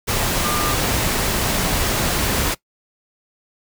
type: tone in noise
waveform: sine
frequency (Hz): 1200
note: D6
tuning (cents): +37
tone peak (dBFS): -24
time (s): 0.43-0.75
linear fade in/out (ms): 20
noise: pink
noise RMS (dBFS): -20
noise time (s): 0.07-2.55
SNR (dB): -7
effects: noise-tail reverb RT60 0.1 s tail -20 dB re dry